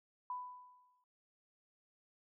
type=tone with exponential decay; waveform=sine; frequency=995 Hz; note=B5; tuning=13 cents sharp; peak=-37 dBFS; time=0.3-1.04 s; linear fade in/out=2 ms; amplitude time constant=160 ms; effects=none